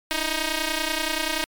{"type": "ring-modulated tone", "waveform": "5% pulse", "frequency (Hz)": 313.7, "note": "D#4", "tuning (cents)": 14, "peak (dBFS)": -9, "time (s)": [0.11, 1.44], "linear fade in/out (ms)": 0, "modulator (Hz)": 1270, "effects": ["MP3 96 kbps"]}